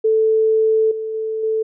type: tone with level steps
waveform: sine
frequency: 440 Hz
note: A4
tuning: in tune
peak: -12 / -22 / -20 / -16 dBFS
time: 0.04-1.63 s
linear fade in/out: 10 ms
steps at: 0.91 / 1.14 / 1.43 s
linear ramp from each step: 5 ms
effects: none